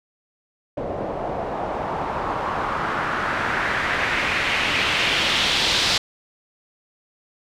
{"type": "noise with low-pass filter sweep", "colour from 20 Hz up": "white", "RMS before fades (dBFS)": -23, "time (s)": [0.77, 5.98], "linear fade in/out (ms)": 5, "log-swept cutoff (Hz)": [550, 4200], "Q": 2, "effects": []}